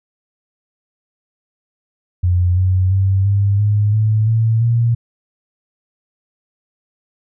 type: tone with pitch steps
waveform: sine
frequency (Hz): 89.3 / 92.82 / 96.49 / 100.29 / 104.25 / 108.36 / 112.64 / 117.09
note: F2 / F#2 / G2 / G2 / G#2 / A2 / A2 / A#2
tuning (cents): +39 / +6 / -27 / +40 / +7 / -26 / +41 / +8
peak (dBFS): -11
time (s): 2.23-4.95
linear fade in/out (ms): 10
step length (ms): 340
effects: none